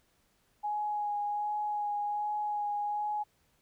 sine tone with vibrato, 832 Hz, G#5, 3 cents sharp, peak -30 dBFS, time 0.63-3.24 s, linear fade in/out 20 ms, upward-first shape sine, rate 1.3 Hz, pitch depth 15 cents each way, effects pink hiss -71 dBFS RMS until 3.61 s

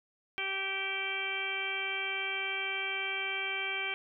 harmonic tone with a mistuned harmonic, 388.1 Hz, G4, 17 cents flat, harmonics 1 / 2 / 3 / 4 / 5 / 6 / 7 / 8, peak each -44 / -44 / -46 / -41 / -46 / -34 / -44 / -40 dBFS, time 0.38-3.94 s, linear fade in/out 0 ms, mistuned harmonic 8, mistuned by +26 cents, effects none

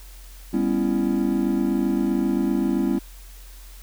triangle chord, C# half-diminished seventh, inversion second, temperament just, 199.57 / 249.5 / 277.2 / 332.6 Hz, G3 / B3 / C#4 / E4, +31 / +18 / 0 / +16 cents, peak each -23 dBFS, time 0.53-2.99 s, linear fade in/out 10 ms, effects added 44 Hz sine -40 dBFS peak until 3.82 s + white hiss -49 dBFS RMS until 3.82 s

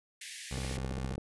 pink high-pass noise, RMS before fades -44 dBFS, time 0.21-0.77 s, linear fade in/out 5 ms, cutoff 1700 Hz, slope 96 dB/octave
20% pulse tone, 65.41 Hz, C2, in tune, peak -30 dBFS, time 0.51-1.16 s, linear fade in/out 5 ms
click train, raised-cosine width 2 ms, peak -26 dBFS, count 10, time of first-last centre 0.58-1.18 s, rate 15 Hz
effects resampled to 24000 Hz

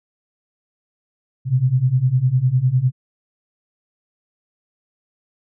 sine beating tone pair, 122.7 / 132.6 Hz, B2 / C3, -11 / +23 cents, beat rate 9.9 Hz, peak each -18 / -16 dBFS, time 1.45-2.92 s, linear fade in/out 50 ms, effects none

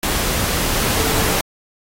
sine tone in noise, 444.8 Hz, A4, 19 cents sharp, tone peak -26 dBFS, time 0.96-1.34 s, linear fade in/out 2 ms, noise pink, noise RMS -19 dBFS, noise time 0.03-1.41 s, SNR -10 dB, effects AAC 48 kbps

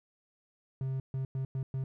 triangle tone bursts at uneven times, 132.6 Hz, C3, 23 cents sharp, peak -29 dBFS, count 5, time 0.81-1 / 1.14-1.25 / 1.35-1.45 / 1.55-1.63 / 1.74-1.84 s, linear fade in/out 2 ms, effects none

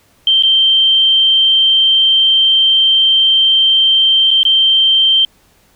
sine tone with dropouts, 3136 Hz, G7, in tune, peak -7 dBFS, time 0.27-5.25 s, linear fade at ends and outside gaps 2 ms, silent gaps 0.425-0.434 / 4.307-4.312 / 4.432-4.451 s, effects pink hiss -52 dBFS RMS until 5.75 s

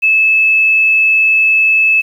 sine tone, 2609 Hz, E7, 18 cents flat, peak -7 dBFS, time 0.02-2.02 s, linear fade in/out 20 ms, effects 7-bit

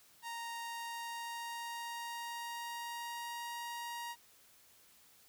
sawtooth tone with pitch glide, 931 to 944 Hz, A#5 to A#5, -2 to +22 cents, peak -37 dBFS, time 0.22-4.16 s, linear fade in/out 50 ms, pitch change +24 cents, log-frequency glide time 0.64-3.5 s, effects white hiss -64 dBFS RMS until 5.28 s

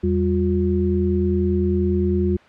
sine tone cluster, 83.8 / 193.8 / 356.5 Hz, E2 / G3 / F4, +29 / -20 / +36 cents, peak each -21 dBFS, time 0.03-2.37 s, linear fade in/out 10 ms, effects white hiss -48 dBFS RMS until 2.48 s + low-pass 2000 Hz 12 dB/octave

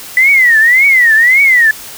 sine tone with vibrato, 1975.5 Hz, B6, in tune, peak -4 dBFS, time 0.17-1.71 s, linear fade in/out 2 ms, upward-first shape triangle, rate 1.8 Hz, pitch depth 240 cents each way, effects white hiss -29 dBFS RMS until 1.97 s

